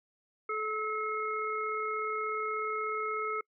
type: harmonic tone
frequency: 431.7 Hz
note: A4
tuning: 33 cents flat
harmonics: 1 / 3 / 5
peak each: -36 / -33 / -39 dBFS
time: 0.49-3.41 s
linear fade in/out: 5 ms
effects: noise-tail reverb RT60 0.1 s tail -26 dB re dry